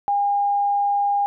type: tone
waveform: sine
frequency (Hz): 810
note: G#5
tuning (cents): -43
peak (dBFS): -17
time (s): 0.08-1.26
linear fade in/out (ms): 0
effects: none